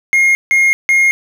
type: tone bursts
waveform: triangle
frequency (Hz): 2140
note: C7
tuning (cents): +38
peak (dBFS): -6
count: 3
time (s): 0.13-1.11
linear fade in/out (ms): 0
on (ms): 220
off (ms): 160
effects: none